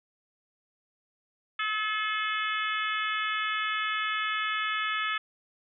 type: harmonic tone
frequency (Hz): 430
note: A4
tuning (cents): -40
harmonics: 3 / 4 / 5 / 6 / 7 / 8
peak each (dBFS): -31 / -33 / -35 / -37 / -38 / -39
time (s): 1.59-5.18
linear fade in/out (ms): 5
effects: none